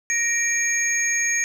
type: tone cluster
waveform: sine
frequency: 1867 / 2343 / 6560 Hz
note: A#6 / D7 / G#8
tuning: +2 / -5 / -22 cents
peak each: -24 / -26 / -22 dBFS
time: 0.1-1.44 s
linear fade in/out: 0 ms
effects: 7-bit